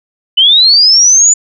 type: linear sweep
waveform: sine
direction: up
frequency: 2960 to 7040 Hz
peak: -3 dBFS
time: 0.37-1.34 s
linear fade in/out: 10 ms
effects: none